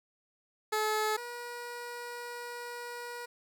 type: tone pair in turn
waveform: 15% pulse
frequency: 430 / 481.1 Hz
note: A4 / B4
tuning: -40 / -45 cents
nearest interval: major second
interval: 195 cents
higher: second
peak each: -22 / -33 dBFS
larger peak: first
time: 0.72-1.17 / 1.17-3.26 s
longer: second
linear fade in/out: 10 ms
effects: none